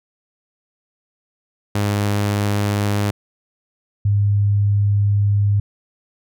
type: tone pair in turn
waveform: sawtooth / sine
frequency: 102.5 / 101.79 Hz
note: G#2 / G#2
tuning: -22 / -34 cents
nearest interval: unison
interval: 12 cents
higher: first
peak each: -13 dBFS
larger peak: neither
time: 1.75-3.11 / 4.05-5.6 s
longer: second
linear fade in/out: 5 ms
effects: none